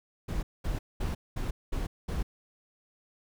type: noise bursts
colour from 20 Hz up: brown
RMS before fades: -31 dBFS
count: 6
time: 0.28-2.23 s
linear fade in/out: 10 ms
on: 150 ms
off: 210 ms
effects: none